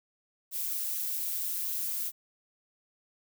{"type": "noise with amplitude modulation", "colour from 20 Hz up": "violet", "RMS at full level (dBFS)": -31, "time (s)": [0.51, 2.12], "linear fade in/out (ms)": 50, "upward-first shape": "sine", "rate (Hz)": 175, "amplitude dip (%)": 45, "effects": []}